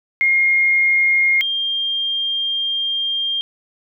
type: tone pair in turn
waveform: sine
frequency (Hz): 2136 / 3200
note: C7 / G7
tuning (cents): +35 / +35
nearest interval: perfect fifth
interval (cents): 700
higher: second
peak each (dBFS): -12 / -18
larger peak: first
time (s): 0.21-1.41 / 1.41-3.41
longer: second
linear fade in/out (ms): 0
effects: none